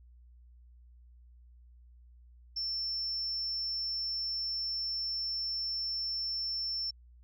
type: tone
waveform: sine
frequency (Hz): 5380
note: E8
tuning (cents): +34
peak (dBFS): -31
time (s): 2.56-6.91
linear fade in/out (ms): 10
effects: tanh soft clip ceiling -28 dBFS + added 60 Hz sine -54 dBFS peak until 7.23 s

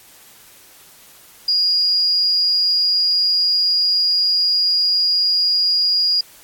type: tone with amplitude modulation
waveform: sine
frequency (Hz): 4862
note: D#8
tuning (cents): -41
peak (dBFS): -12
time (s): 1.48-6.21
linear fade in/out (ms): 5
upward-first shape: sine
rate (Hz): 203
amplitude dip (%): 35
effects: white hiss -46 dBFS RMS until 6.43 s + AAC 64 kbps

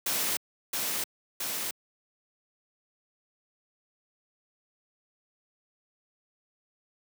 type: noise with echo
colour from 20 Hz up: white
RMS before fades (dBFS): -29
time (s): 0.06-0.37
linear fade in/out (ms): 5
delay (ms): 670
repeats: 2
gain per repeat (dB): -2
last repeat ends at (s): 1.71
effects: high-pass 150 Hz 12 dB/octave

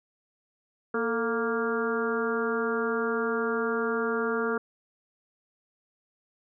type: harmonic tone with a mistuned harmonic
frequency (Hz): 233.1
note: A#3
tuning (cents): 0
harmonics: 1 / 2 / 3 / 4 / 5 / 6 / 7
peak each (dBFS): -32 / -28 / -40 / -40 / -35 / -32 / -40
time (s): 0.94-4.58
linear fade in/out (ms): 5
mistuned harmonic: 2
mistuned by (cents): -64
effects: none

